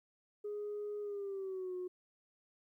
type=tone with pitch glide; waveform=sine; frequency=415.3 to 363.6 Hz; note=G#4 to F#4; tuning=0 to -30 cents; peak=-37 dBFS; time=0.44-1.88 s; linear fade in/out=10 ms; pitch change=-230 cents; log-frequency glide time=1.01-1.75 s; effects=tanh soft clip ceiling -35 dBFS + 13-bit